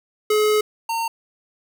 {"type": "tone pair in turn", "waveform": "square", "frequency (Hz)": [425.2, 914.1], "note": ["G#4", "A#5"], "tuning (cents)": [41, -34], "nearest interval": "octave + minor second", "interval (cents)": 1325, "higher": "second", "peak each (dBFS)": [-16, -22], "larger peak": "first", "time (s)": [[0.3, 0.61], [0.89, 1.08]], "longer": "first", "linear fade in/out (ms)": 5, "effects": []}